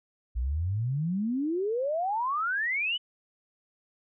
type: exponential sweep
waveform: sine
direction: up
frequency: 56.1 to 3050 Hz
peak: -26 dBFS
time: 0.35-2.98 s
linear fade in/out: 20 ms
effects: none